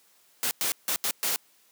white noise bursts at uneven times, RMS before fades -27 dBFS, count 5, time 0.43-0.51 / 0.61-0.72 / 0.88-0.96 / 1.04-1.11 / 1.23-1.36 s, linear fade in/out 0 ms, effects white hiss -62 dBFS RMS until 1.71 s + high-pass 200 Hz 12 dB/octave

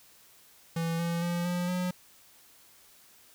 square tone with pitch steps, 165.9 / 169.48 / 173.14 / 176.89 / 180.71 Hz, E3 / E3 / F3 / F3 / F#3, +11 / +48 / -15 / +22 / -41 cents, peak -29 dBFS, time 0.76-1.91 s, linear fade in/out 5 ms, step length 230 ms, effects white hiss -58 dBFS RMS until 3.34 s

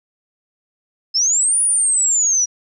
sine linear two-way sweep, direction up then down, 5070 to 9800 to 5720 Hz, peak -13 dBFS, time 1.14-2.46 s, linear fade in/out 20 ms, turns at 1.61 s, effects none

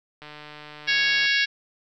click train, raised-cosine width 0.3 ms, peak -25 dBFS, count 157, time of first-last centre 0.22-1.26 s, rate 150 Hz
harmonic tone, 554.4 Hz, C#5, in tune, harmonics 3 / 4 / 5 / 6 / 7 / 8 / 9 / 10, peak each -23 / -25 / -27 / -29 / -30 / -31 / -32 / -33 dBFS, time 0.87-1.46 s, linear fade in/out 20 ms
effects none

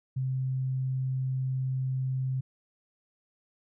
sine tone, 130.81 Hz, C3, in tune, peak -27 dBFS, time 0.16-2.41 s, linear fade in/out 10 ms, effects none

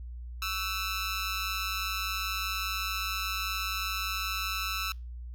15% pulse tone with amplitude modulation, 1318.5 Hz, E6, in tune, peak -21 dBFS, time 0.42-4.92 s, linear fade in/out 2 ms, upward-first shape sine, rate 195 Hz, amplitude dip 80%, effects added 60 Hz sine -38 dBFS peak until 5.34 s + Opus 48 kbps

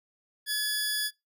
20% pulse tone pair together, 1703 / 4817 Hz, G#6 / D8, +43 / +43 cents, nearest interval octave + tritone, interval 1800 cents, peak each -25 dBFS, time 0.46-1.11 s, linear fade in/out 50 ms, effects noise-tail reverb RT60 0.2 s tail -23 dB re dry

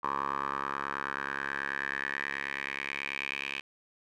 10% pulse tone with band-pass filter sweep, 69.3 Hz, C#2, in tune, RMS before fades -35 dBFS, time 0.03-3.61 s, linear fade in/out 10 ms, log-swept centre 1100 to 2600 Hz, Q 4.9, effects none

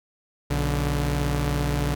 sawtooth tone pair together, 60.8 / 144.6 Hz, B1 / D3, -26 / -27 cents, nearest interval octave + minor third, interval 1499 cents, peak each -21 dBFS, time 0.5-1.95 s, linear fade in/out 10 ms, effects none

